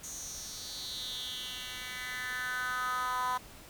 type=tone with high-pass filter sweep; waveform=10% pulse; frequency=251.5 Hz; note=B3; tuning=32 cents sharp; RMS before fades=-37 dBFS; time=0.03-3.38 s; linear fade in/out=10 ms; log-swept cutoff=6800 to 950 Hz; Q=4.5; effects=pink hiss -52 dBFS RMS until 3.69 s